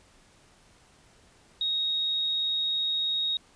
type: tone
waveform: sine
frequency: 3757 Hz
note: A#7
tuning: 13 cents sharp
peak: -25 dBFS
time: 1.61-3.37 s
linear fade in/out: 2 ms
effects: pink hiss -59 dBFS RMS until 3.55 s + resampled to 22050 Hz

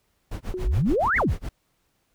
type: noise with tremolo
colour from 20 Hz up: brown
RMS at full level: -28 dBFS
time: 0.31-1.49 s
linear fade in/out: 5 ms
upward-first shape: sine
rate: 7.1 Hz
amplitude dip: 100%
type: tone with exponential decay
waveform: sine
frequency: 367.4 Hz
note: F#4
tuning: 12 cents flat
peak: -25 dBFS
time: 0.54-0.96 s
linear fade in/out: 0 ms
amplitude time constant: 91 ms
type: exponential two-way sweep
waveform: sine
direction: up then down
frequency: 38.89 to 2232 to 38.89 Hz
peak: -19 dBFS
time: 0.64-1.34 s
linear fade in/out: 10 ms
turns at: 1.17 s
effects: pink hiss -70 dBFS RMS until 2.14 s

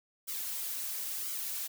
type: noise with flanger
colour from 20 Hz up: blue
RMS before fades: -37 dBFS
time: 0.27-1.68 s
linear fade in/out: 20 ms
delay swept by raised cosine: 1.1 to 5.7 ms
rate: 0.98 Hz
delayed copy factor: -0.65
effects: none

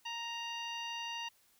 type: harmonic tone with a mistuned harmonic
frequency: 932.3 Hz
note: A#5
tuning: in tune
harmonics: 1 / 2 / 3 / 4 / 5 / 6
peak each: -43 / -48 / -41 / -52 / -53 / -54 dBFS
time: 0.05-1.29 s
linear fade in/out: 10 ms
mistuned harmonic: 6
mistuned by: +87 cents
effects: white hiss -69 dBFS RMS until 1.59 s

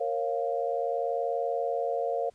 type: chord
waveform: sine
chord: Bb minor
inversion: none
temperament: equal with one note detuned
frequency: 466.2 / 546.7 / 698.5 Hz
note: Bb4 / Db5 / F5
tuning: 0 / -24 / 0 cents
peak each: -31 dBFS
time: 0-2.3 s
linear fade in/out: 10 ms
effects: pink hiss -66 dBFS RMS until 2.34 s + resampled to 22050 Hz

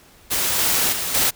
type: noise with level steps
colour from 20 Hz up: white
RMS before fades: -21 / -19 / -25 / -18 dBFS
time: 0.3-1.31 s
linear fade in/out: 20 ms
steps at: 0.58 / 0.92 / 1.14 s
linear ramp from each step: 10 ms
effects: pink hiss -50 dBFS RMS until 1.35 s

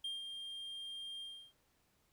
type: tone with ADSR envelope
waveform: triangle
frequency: 3200 Hz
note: G7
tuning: 35 cents sharp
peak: -36 dBFS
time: 0.04-1.53 s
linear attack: 6 ms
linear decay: 170 ms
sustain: -6 dB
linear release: 320 ms
effects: pink hiss -75 dBFS RMS until 2.12 s

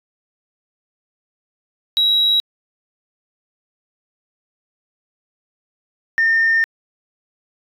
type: tone pair in turn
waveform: sine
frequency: 3865 / 1814.6 Hz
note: B7 / A#6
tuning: -38 / -47 cents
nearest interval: octave + minor second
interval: 1309 cents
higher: first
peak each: -11 dBFS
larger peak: neither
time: 1.97-2.4 / 6.18-6.64 s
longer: second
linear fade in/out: 0 ms
effects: tanh soft clip ceiling -9 dBFS

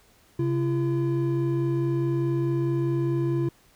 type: tone pair together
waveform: triangle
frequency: 134.7 / 339.4 Hz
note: C#3 / F4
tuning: -49 / -49 cents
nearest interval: octave + major third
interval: 1600 cents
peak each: -23 dBFS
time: 0.39-3.49 s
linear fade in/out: 5 ms
effects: pink hiss -59 dBFS RMS until 3.75 s

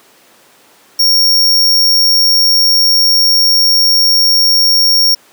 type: tone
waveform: 45% pulse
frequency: 5550 Hz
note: F8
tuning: 12 cents flat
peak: -7 dBFS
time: 0.99-5.15 s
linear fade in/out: 10 ms
effects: pink hiss -45 dBFS RMS until 5.32 s + high-pass 300 Hz 12 dB/octave

